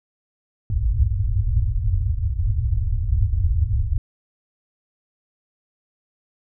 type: low-pass noise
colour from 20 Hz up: white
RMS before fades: -20 dBFS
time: 0.7-3.98 s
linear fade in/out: 2 ms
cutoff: 110 Hz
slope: 96 dB/octave
effects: none